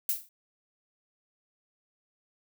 violet noise with exponential decay, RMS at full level -24 dBFS, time 0.09-0.29 s, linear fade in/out 2 ms, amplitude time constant 43 ms, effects none

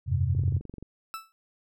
sine chord, F suspended second, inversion none, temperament equal with one note detuned, 85.96 / 98 / 130.81 Hz, F2 / G2 / C3, -27 / 0 / 0 cents, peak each -27 dBFS, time 0.06-0.61 s, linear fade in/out 50 ms
click train, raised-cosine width 3 ms, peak -28 dBFS, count 12, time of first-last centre 0.35-0.826 s, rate 23.1 Hz
40% pulse tone with exponential decay, 1318.5 Hz, E6, in tune, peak -30 dBFS, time 1.14-1.32 s, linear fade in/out 0 ms, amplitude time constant 39 ms
effects none

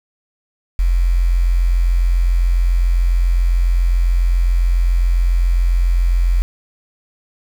sine tone with quantisation, 43.65 Hz, F1, in tune, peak -11 dBFS, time 0.79-6.42 s, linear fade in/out 0 ms, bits 6, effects none

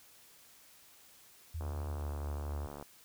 sine tone with pitch glide, 80.9 to 76.49 Hz, E2 to D#2, -32 to -29 cents, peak -36 dBFS, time 1.54-2.67 s, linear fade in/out 10 ms, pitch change -97 cents, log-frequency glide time 1.93-2.09 s
click train, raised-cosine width 1 ms, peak -31 dBFS, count 89, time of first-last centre 1.61-2.825 s, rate 72.4 Hz
effects white hiss -60 dBFS RMS until 3.04 s

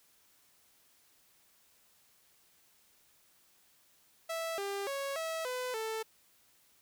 sawtooth tone with pitch steps, 657 / 398.5 / 553 / 649 / 503 / 442.3 Hz, E5 / G4 / C#5 / E5 / B4 / A4, -6 / +28 / -4 / -27 / +32 / +9 cents, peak -31 dBFS, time 4.29-6.03 s, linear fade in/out 10 ms, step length 290 ms, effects white hiss -67 dBFS RMS until 6.81 s

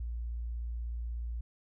sine tone, 58.27 Hz, A#1, in tune, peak -34 dBFS, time 0-1.41 s, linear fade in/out 5 ms, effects none

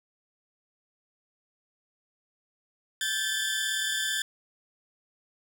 25% pulse tone cluster, 1576 / 1737 / 3512 Hz, G6 / A6 / A7, +9 / -23 / -4 cents, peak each -28 dBFS, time 3.01-4.22 s, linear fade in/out 2 ms, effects none

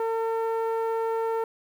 sawtooth tone with low-pass filter, 452.2 Hz, A4, 47 cents sharp, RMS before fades -27 dBFS, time 0-1.44 s, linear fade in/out 2 ms, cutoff 1000 Hz, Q 1.2, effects 9-bit

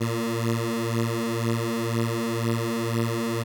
15% pulse beating tone pair, 114.2 / 116.2 Hz, A#2 / A#2, -35 / -5 cents, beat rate 2 Hz, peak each -21 / -20 dBFS, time 0-3.44 s, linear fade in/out 20 ms, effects none

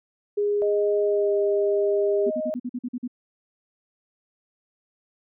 sine tone with pitch glide, 411.3 to 403.1 Hz, G#4 to G4, -17 to +48 cents, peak -20 dBFS, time 0.37-2.3 s, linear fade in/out 10 ms, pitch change -35 cents, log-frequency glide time 1.03-1.32 s
sine tone, 622.3 Hz, D#5, in tune, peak -25 dBFS, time 0.62-2.54 s, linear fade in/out 0 ms
sine tone bursts, 246.9 Hz, B3, in tune, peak -26 dBFS, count 9, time 2.26-3.078 s, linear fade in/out 10 ms, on 50 ms, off 46 ms
effects none

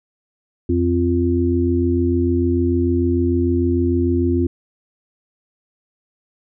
harmonic tone, 86.7 Hz, F2, 12 cents flat, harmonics 1 / 3 / 4, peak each -19 / -19 / -19 dBFS, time 0.69-4.47 s, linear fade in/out 5 ms, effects none

